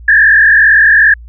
sine tone with frequency modulation, 1708 Hz, G#6, 48 cents sharp, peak -3 dBFS, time 0.08-1.14 s, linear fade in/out 5 ms, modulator 42.4 Hz, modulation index 2, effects added 58 Hz sine -29 dBFS peak until 1.28 s

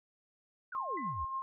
sine exponential sweep, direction down, 1568 to 62 Hz, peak -40 dBFS, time 0.72-1.25 s, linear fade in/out 5 ms
sine tone with tremolo, 1065 Hz, C6, 30 cents sharp, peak -33 dBFS, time 0.75-1.42 s, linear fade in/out 0 ms, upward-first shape sine, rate 6.9 Hz, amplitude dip 45%
sine tone with exponential decay, 2004 Hz, B6, 25 cents sharp, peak -40 dBFS, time 0.97-1.2 s, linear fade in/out 5 ms, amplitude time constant 48 ms
effects none

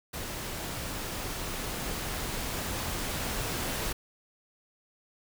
pink noise with level ramp, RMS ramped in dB -37 to -32 dBFS, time 0.13-3.93 s, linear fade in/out 10 ms, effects none

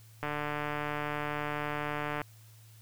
click train, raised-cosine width 0.5 ms, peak -19 dBFS, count 295, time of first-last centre 0.23-2.216 s, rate 148 Hz, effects added 110 Hz sine -53 dBFS peak until 2.81 s + white hiss -61 dBFS RMS until 2.81 s

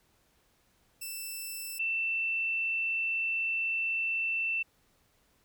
5% pulse / sine tone pair in turn, 2661 / 2676 Hz, E7 / E7, +16 / +25 cents, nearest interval unison, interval 9 cents, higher second, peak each -28 dBFS, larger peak neither, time 1.01-1.79 / 1.79-4.63 s, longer second, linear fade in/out 10 ms, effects pink hiss -69 dBFS RMS until 5.44 s

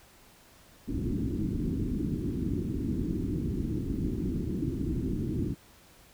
white low-pass noise, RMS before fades -31 dBFS, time 0.87-5.55 s, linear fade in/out 20 ms, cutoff 340 Hz, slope 48 dB/octave, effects pink hiss -57 dBFS RMS until 6.13 s

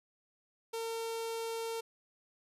sawtooth tone with notch filter, 455.3 Hz, A#4, 41 cents flat, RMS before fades -38 dBFS, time 0.73-1.81 s, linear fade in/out 10 ms, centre 1700 Hz, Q 1.7, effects resampled to 32000 Hz

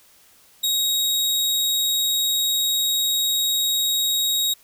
sawtooth tone, 3784 Hz, A#7, 25 cents sharp, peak -16 dBFS, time 0.63-4.54 s, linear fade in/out 10 ms, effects white hiss -54 dBFS RMS until 4.63 s

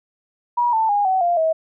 sine tone with pitch steps, 962 / 887.3 / 818.3 / 754.8 / 696.1 / 642.1 Hz, B5 / A5 / G#5 / F#5 / F5 / E5, -46 / +14 / -26 / +34 / -6 / -46 cents, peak -15 dBFS, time 0.57-1.53 s, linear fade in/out 10 ms, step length 160 ms, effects none

